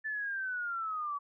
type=linear sweep; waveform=sine; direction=down; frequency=1760 to 1128 Hz; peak=-33 dBFS; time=0.04-1.19 s; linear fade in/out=20 ms; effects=none